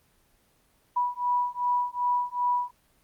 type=beating tone pair; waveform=sine; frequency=978 / 980.6 Hz; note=B5 / B5; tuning=-17 / -13 cents; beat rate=2.6 Hz; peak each=-27 dBFS; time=0.96-2.71 s; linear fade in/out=10 ms; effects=pink hiss -65 dBFS RMS until 3.03 s + Opus 24 kbps